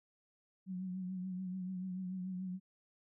sine tone with vibrato, 185 Hz, F#3, in tune, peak -38 dBFS, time 0.66-2.6 s, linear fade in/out 50 ms, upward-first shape triangle, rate 6.9 Hz, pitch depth 52 cents each way, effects none

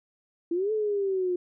sine exponential two-way sweep, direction up then down, 329.6 to 438.3 to 353.8 Hz, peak -24 dBFS, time 0.51-1.36 s, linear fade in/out 5 ms, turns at 0.72 s, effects none

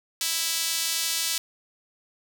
sawtooth tone with high-pass filter, 328.6 Hz, E4, 5 cents flat, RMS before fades -27 dBFS, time 0.21-1.38 s, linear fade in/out 2 ms, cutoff 4200 Hz, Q 0.9, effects none

